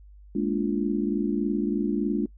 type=chord; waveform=sine; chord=Bb dominant seventh; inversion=third; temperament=just; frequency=209.8 / 233.1 / 291.4 / 349.6 Hz; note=Ab3 / Bb3 / D4 / F4; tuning=+18 / 0 / -13 / +2 cents; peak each=-27 / -31 / -27 / -30 dBFS; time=0.35-2.26 s; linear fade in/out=5 ms; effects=noise-tail reverb RT60 0.1 s tail -23 dB re dry + added 50 Hz sine -46 dBFS peak until 2.37 s